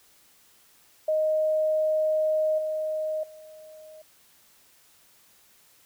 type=tone with level steps; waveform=sine; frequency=622.3 Hz; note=D#5; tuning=in tune; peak=-21 / -26 / -44 dBFS; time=1.08-4.02 s; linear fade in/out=5 ms; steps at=2.58 / 3.23 s; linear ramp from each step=5 ms; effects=white hiss -59 dBFS RMS until 5.85 s